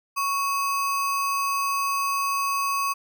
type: tone with sample-and-hold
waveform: sine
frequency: 1112 Hz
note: C#6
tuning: 5 cents sharp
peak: -22 dBFS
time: 0.16-2.94 s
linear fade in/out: 20 ms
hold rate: 3675 Hz
effects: none